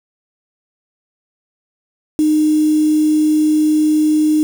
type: tone with quantisation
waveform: sine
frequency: 306.5 Hz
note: D#4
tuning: 26 cents flat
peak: -10 dBFS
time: 2.19-4.43 s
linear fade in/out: 0 ms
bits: 5
effects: none